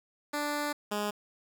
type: tone pair in turn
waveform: 10% pulse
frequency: 293.7 / 207.7 Hz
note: D4 / G#3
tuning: 0 / 0 cents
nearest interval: tritone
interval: 600 cents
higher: first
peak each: -22 dBFS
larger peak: neither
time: 0.33-0.73 / 0.91-1.11 s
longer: first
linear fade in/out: 10 ms
effects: 9-bit